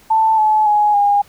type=tone with pitch steps; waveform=sine; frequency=884 / 859.8 / 836.3 / 813.4 Hz; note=A5 / A5 / G#5 / G#5; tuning=+8 / -40 / +12 / -36 cents; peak=-10 dBFS; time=0.1-1.22 s; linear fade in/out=10 ms; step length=280 ms; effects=pink hiss -48 dBFS RMS until 1.28 s